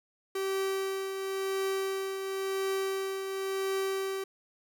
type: tone with tremolo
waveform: 45% pulse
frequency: 386.5 Hz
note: G4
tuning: 24 cents flat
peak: -28 dBFS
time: 0.35-4.24 s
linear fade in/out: 5 ms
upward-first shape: triangle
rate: 0.95 Hz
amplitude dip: 50%
effects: none